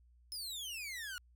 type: exponential sweep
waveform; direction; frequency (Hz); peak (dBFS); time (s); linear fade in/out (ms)
sawtooth; down; 5220 to 1412; -38; 0.32-1.18; 0
effects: added 60 Hz sine -62 dBFS peak until 1.35 s